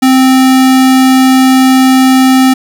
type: tone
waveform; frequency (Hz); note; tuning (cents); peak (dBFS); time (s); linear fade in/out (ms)
square; 261.1; C4; -3; -4; 0.02-2.54; 10
effects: 7-bit